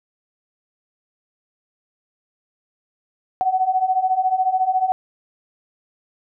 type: beating tone pair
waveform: sine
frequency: 740 / 754 Hz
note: F#5 / F#5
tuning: 0 / +32 cents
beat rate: 14 Hz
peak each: -21 / -18 dBFS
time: 3.41-4.92 s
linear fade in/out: 0 ms
effects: none